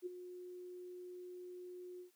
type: tone with ADSR envelope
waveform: sine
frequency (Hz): 360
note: F#4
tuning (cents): -47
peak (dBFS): -37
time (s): 0.02-2.11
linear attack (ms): 41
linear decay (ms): 18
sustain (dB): -10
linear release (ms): 110
effects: white hiss -74 dBFS RMS until 2.15 s + high-pass 200 Hz 12 dB/octave